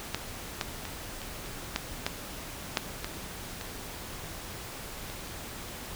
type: clicks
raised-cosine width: 0.2 ms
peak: -11 / -11 / -21 / -23 / -26 / -10 / -10 / -7 / -15 / -20 / -23 / -26 dBFS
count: 12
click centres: 0.146 / 0.612 / 0.853 / 1.217 / 1.46 / 1.761 / 2.065 / 2.772 / 3.045 / 3.612 / 5.1 / 5.273 s
effects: pink hiss -41 dBFS RMS until 5.95 s